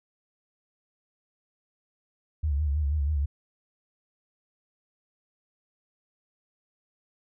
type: tone with vibrato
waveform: sine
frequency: 73.42 Hz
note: D2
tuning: in tune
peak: -23 dBFS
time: 2.43-3.26 s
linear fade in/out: 10 ms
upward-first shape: sine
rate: 6.2 Hz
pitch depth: 100 cents each way
effects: none